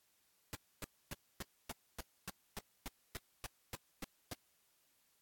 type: noise bursts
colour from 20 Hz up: pink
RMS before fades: -43 dBFS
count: 14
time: 0.53-4.334 s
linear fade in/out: 0 ms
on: 21 ms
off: 270 ms
effects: white hiss -75 dBFS RMS until 5.21 s + AAC 64 kbps